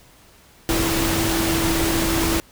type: tone in noise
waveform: sine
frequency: 329.6 Hz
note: E4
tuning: in tune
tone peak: -22 dBFS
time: 0.69-2.4 s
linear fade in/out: 0 ms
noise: pink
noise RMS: -22 dBFS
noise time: 0.69-2.4 s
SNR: -3 dB
effects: pink hiss -51 dBFS RMS until 2.51 s